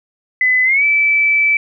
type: tone with pitch glide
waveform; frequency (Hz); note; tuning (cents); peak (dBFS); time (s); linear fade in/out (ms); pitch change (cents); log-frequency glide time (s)
sine; 2014 to 2313; B6 to D7; +33 to -27; -10; 0.41-1.57; 2; +240; 0.64-0.84
effects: none